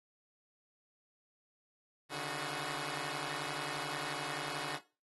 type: tone cluster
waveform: 5% pulse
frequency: 140.5 / 151.8 / 365.9 Hz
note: C#3 / D#3 / F#4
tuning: +24 / -42 / -19 cents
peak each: -31 dBFS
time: 2.09-4.8 s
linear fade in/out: 50 ms
effects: noise-tail reverb RT60 0.3 s tail -17 dB re dry + AAC 32 kbps